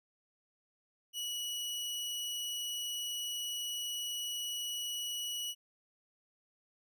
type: tone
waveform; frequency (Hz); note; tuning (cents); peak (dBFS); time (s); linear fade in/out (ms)
sawtooth; 2931; F#7; -17; -33; 1.13-5.55; 50
effects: none